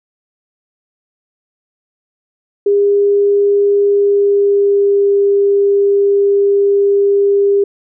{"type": "tone with pitch glide", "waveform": "sine", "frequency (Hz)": [404.4, 400.9], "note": ["G#4", "G4"], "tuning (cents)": [-46, 39], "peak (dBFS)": -8, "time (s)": [2.66, 7.64], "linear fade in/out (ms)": 5, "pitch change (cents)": -15, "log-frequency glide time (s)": [3.82, 5.09], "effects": []}